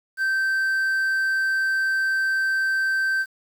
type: tone with quantisation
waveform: triangle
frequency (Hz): 1556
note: G6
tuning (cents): -13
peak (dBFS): -18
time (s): 0.17-3.26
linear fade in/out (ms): 50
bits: 8
effects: none